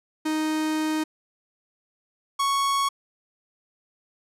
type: tone pair in turn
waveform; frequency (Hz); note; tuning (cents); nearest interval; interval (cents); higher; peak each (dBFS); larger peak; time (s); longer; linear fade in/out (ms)
45% pulse; 311.1 / 1108.6; D#4 / C#6; 0 / 0; octave + minor seventh; 2200; second; -23 / -21; second; 0.25-1.04 / 2.39-2.89; first; 10
effects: low-pass 12000 Hz 12 dB/octave